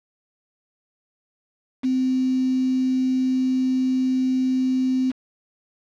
sine tone with quantisation, 258.4 Hz, C4, 21 cents flat, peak -18 dBFS, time 1.83-5.12 s, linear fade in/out 20 ms, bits 6, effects low-pass 4000 Hz 12 dB/octave

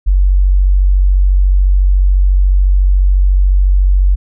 sine tone, 47.02 Hz, F#1, 29 cents sharp, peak -6 dBFS, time 0.06-4.16 s, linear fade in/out 20 ms, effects none

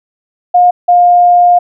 sine tone pair in turn, 714 / 707.4 Hz, F5 / F5, +38 / +22 cents, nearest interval unison, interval 16 cents, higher first, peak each -3 dBFS, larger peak neither, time 0.54-0.71 / 0.88-1.59 s, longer second, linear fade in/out 10 ms, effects none

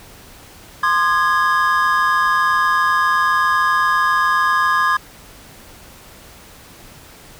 triangle chord, Ab major, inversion first, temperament equal with one note detuned, 1046.5 / 1214 / 1661.2 Hz, C6 / Eb6 / Ab6, 0 / -43 / 0 cents, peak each -16 dBFS, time 0.83-4.97 s, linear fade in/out 5 ms, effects pink hiss -42 dBFS RMS until 7.39 s

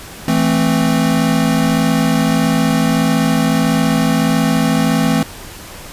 square chord, A minor, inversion second, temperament equal with one note detuned, 165.67 / 220 / 261.6 Hz, E3 / A3 / C4, +9 / 0 / 0 cents, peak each -17 dBFS, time 0.28-5.23 s, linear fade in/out 2 ms, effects pink hiss -33 dBFS RMS until 5.92 s + resampled to 32000 Hz

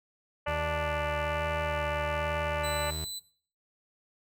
harmonic tone, 293.7 Hz, D4, in tune, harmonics 2 / 3 / 4 / 5 / 6 / 7 / 8 / 9 / 10, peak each -32 / -36 / -38 / -40 / -42 / -43 / -44 / -45 / -46 dBFS, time 0.46-2.91 s, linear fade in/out 10 ms
30% pulse tone with vibrato, 77.9 Hz, D#2, 3 cents sharp, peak -32 dBFS, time 0.47-3.05 s, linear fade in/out 10 ms, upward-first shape sine, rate 1.2 Hz, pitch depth 34 cents each way
25% pulse tone, 4000 Hz, B7, 21 cents sharp, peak -32 dBFS, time 2.63-3.2 s, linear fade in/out 20 ms
effects noise-tail reverb RT60 0.5 s tail -19 dB re dry

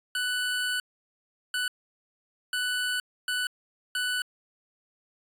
25% pulse tone bursts at uneven times, 1489 Hz, F#6, 11 cents sharp, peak -23 dBFS, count 5, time 0.15-0.8 / 1.54-1.68 / 2.53-3 / 3.28-3.47 / 3.95-4.22 s, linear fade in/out 2 ms, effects resampled to 32000 Hz

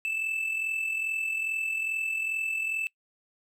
triangle tone with amplitude modulation, 2637 Hz, E7, in tune, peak -24 dBFS, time 0.05-2.87 s, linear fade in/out 0 ms, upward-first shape sine, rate 42.4 Hz, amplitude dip 50%, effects noise-tail reverb RT60 0.1 s tail -23 dB re dry

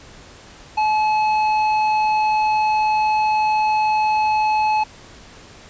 sine tone with hard clipping, 858 Hz, A5, 44 cents flat, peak -17 dBFS, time 0.77-4.84 s, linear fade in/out 10 ms, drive 8 dB, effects pink hiss -43 dBFS RMS until 5.69 s + resampled to 16000 Hz

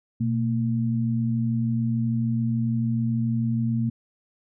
sine tone pair together, 121.1 / 227.9 Hz, B2 / A#3, -34 / -39 cents, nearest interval major seventh, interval 1095 cents, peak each -24 dBFS, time 0.2-3.9 s, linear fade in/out 10 ms, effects none

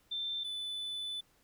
sine / triangle tone pair in turn, 3561 / 3496 Hz, A7 / A7, +20 / -12 cents, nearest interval unison, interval 32 cents, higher first, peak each -34 / -35 dBFS, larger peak first, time 0.11-0.44 / 0.44-1.21 s, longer second, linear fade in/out 10 ms, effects pink hiss -69 dBFS RMS until 1.43 s

